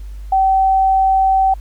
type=tone; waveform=sine; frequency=768 Hz; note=G5; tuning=36 cents flat; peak=-10 dBFS; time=0.32-1.54 s; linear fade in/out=5 ms; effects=added 50 Hz sine -27 dBFS peak until 1.6 s + pink hiss -52 dBFS RMS until 1.6 s